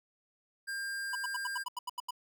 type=tone; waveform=square; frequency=1600 Hz; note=G6; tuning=35 cents sharp; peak=-36 dBFS; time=0.67-1.64 s; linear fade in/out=20 ms
type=tone bursts; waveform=square; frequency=987.8 Hz; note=B5; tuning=in tune; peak=-35 dBFS; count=10; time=1.13-2.108 s; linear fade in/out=5 ms; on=24 ms; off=82 ms
effects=none